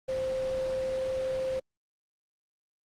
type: tone in noise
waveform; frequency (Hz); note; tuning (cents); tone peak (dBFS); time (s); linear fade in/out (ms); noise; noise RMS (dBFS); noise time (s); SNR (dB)
sine; 523.3; C5; 0; -28; 0.08-1.6; 10; pink; -42; 0.08-1.6; +11
effects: low-pass 6000 Hz 12 dB/octave + Opus 32 kbps